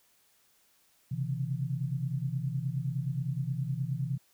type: tone cluster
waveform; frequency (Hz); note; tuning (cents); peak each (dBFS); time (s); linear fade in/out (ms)
sine; 128.5 / 138.1 / 165.1; C3 / C#3 / E3; -31 / -6 / +3; -33 / -34 / -36; 1.11-4.18; 10
effects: white hiss -67 dBFS RMS until 4.33 s